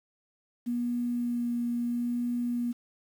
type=tone with vibrato; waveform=sine; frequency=240 Hz; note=B3; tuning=49 cents flat; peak=-27 dBFS; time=0.66-2.73 s; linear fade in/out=20 ms; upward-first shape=sine; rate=0.75 Hz; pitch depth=11 cents each way; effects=9-bit